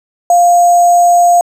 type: tone with sample-and-hold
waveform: sine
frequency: 698.5 Hz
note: F5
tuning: in tune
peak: -4 dBFS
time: 0.3-1.41 s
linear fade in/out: 2 ms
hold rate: 7350 Hz
effects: low-pass 12000 Hz 12 dB/octave